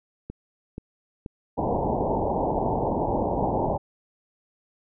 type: click train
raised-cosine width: 3 ms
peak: -21 dBFS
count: 4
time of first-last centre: 0.3-1.742 s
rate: 2.08 Hz
type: low-pass noise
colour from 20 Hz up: white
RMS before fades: -25 dBFS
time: 1.57-3.78 s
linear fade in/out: 20 ms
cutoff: 940 Hz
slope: 96 dB/octave
effects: none